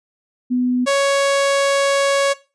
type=tone pair in turn; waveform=sine / sawtooth; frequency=249.1 / 556 Hz; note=B3 / C#5; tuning=+15 / +5 cents; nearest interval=octave + major second; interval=1390 cents; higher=second; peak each=-15 / -10 dBFS; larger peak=second; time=0.5-0.86 / 0.86-2.34 s; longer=second; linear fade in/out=20 ms; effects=noise-tail reverb RT60 0.3 s tail -19 dB re dry + resampled to 22050 Hz